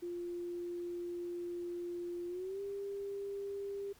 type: tone with pitch glide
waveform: sine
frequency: 349.2 to 398.8 Hz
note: F4 to G4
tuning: 0 to +30 cents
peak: -38 dBFS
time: 0.02-3.93 s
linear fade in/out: 10 ms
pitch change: +230 cents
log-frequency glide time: 2.28-2.61 s
effects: pink hiss -64 dBFS RMS until 3.99 s